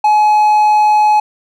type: tone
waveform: triangle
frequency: 847 Hz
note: G#5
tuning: 34 cents sharp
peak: -5 dBFS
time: 0.04-1.2 s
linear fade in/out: 5 ms
effects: none